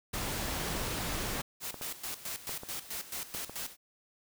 pink noise, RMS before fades -35 dBFS, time 0.13-1.42 s, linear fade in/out 10 ms
white noise with tremolo, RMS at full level -38 dBFS, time 1.6-3.77 s, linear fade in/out 50 ms, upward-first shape square, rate 4.6 Hz, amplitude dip 75%
clicks, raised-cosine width 1 ms, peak -28 dBFS, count 6, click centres 1.743 / 1.813 / 2.493 / 2.634 / 3.348 / 3.496 s
effects none

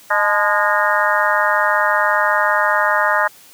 harmonic tone with a mistuned harmonic, 205.4 Hz, G#3, 19 cents flat, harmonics 3 / 4 / 5 / 6 / 7 / 8 / 9, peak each -21 / -21 / -21 / -21 / -21 / -21 / -21 dBFS, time 0.1-3.28 s, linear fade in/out 10 ms, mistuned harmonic 4, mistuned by +86 cents, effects white hiss -45 dBFS RMS until 3.53 s + high-pass 60 Hz 12 dB/octave

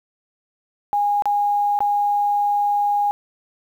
sine tone with dropouts, 820 Hz, G#5, 22 cents flat, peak -16 dBFS, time 0.93-3.11 s, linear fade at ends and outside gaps 0 ms, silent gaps 1.222-1.256 / 1.79-1.805 s, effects 8-bit

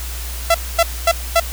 sawtooth tone bursts, 672 Hz, E5, 33 cents sharp, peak -6 dBFS, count 4, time 0.5-1.4 s, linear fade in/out 5 ms, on 45 ms, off 240 ms, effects added 60 Hz sine -25 dBFS peak until 1.52 s + white hiss -31 dBFS RMS until 1.52 s

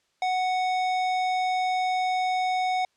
sine tone with tanh clipping, 740 Hz, F#5, in tune, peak -25 dBFS, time 0.22-2.85 s, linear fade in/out 2 ms, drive 18 dB, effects white hiss -70 dBFS RMS until 2.96 s + low-pass 6000 Hz 12 dB/octave

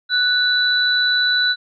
sine tone pair together, 1486 / 3967 Hz, F#6 / B7, +7 / +7 cents, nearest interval octave + perfect fourth, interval 1700 cents, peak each -17 dBFS, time 0.09-1.56 s, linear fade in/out 50 ms, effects none

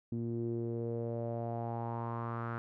sawtooth tone with low-pass filter sweep, 116.54 Hz, A#2, in tune, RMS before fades -37 dBFS, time 0.12-2.58 s, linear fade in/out 0 ms, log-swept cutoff 280 to 1400 Hz, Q 4.4, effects none

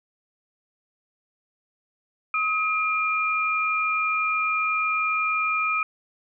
sine tone pair together, 1270.3 / 2398 Hz, D#6 / D7, +36 / +36 cents, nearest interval major seventh, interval 1100 cents, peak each -24 / -24 dBFS, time 2.34-5.83 s, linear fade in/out 2 ms, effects none

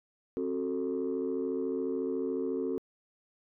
sine chord, F# diminished, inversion second, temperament just, 266.4 / 370 / 444 Hz, C4 / F#4 / A4, +31 / 0 / +16 cents, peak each -33 dBFS, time 0.37-2.78 s, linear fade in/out 0 ms, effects tanh soft clip ceiling -24 dBFS

